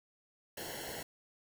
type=noise with comb filter; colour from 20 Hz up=pink; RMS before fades=-43 dBFS; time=0.57-1.03 s; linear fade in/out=5 ms; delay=0.82 ms; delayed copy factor=-0.9; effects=none